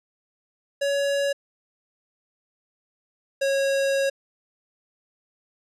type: tone pair in turn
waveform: square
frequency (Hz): 562 / 548.2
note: C#5 / C#5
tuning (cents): +24 / -19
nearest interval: unison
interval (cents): 43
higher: first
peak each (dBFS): -22 / -21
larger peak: second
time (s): 0.81-1.33 / 3.41-4.1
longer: second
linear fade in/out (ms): 10
effects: low-pass 9000 Hz 12 dB/octave